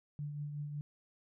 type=tone with tremolo; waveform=sine; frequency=146.8 Hz; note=D3; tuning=in tune; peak=-36 dBFS; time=0.19-0.81 s; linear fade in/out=0 ms; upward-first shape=triangle; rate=5.4 Hz; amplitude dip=45%; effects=none